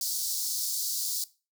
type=high-pass noise; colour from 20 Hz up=pink; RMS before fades=-31 dBFS; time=0.01-1.24 s; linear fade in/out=2 ms; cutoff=4300 Hz; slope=48 dB/octave; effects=noise-tail reverb RT60 0.3 s tail -18 dB re dry